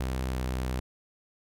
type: tone with pitch glide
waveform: sawtooth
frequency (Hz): 64.4 to 63.59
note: C2 to C2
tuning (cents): -27 to -49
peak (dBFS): -25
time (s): 0-0.8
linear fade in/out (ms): 5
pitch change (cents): -22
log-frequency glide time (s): 0.28-0.35
effects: none